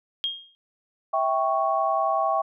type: tone with exponential decay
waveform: sine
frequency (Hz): 3237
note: G#7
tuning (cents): -45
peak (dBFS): -21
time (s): 0.24-0.55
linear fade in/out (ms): 0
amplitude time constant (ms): 67
type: chord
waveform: sine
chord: C# diminished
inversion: first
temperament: equal with one note detuned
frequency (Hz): 653.2 / 784 / 1108.7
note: E5 / G5 / C#6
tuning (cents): -16 / 0 / 0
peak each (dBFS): -25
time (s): 1.13-2.42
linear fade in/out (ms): 10
effects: none